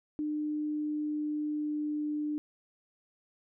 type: tone with pitch glide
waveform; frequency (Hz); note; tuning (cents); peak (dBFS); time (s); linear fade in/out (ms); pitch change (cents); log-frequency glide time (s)
sine; 301.3 to 299.2; D4 to D4; +44 to +32; -30; 0.19-2.38; 0; -12; 0.55-2.09
effects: none